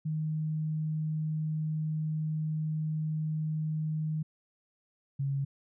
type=tone pair in turn; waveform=sine; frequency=155.56 / 138.59 Hz; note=D#3 / C#3; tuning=0 / 0 cents; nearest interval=major second; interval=200 cents; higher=first; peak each=-29 / -28 dBFS; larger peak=second; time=0.05-4.23 / 5.19-5.45 s; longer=first; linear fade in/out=10 ms; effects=none